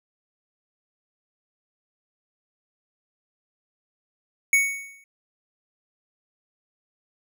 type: tone with exponential decay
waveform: square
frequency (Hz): 2225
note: C#7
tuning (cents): +6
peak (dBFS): -14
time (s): 4.53-5.04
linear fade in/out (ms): 2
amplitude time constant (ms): 110
effects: none